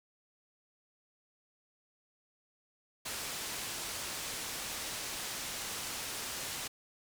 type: low-pass noise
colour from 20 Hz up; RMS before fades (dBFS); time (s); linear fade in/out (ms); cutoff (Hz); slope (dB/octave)
white; -40; 3.05-6.68; 10; 8900; 12
effects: none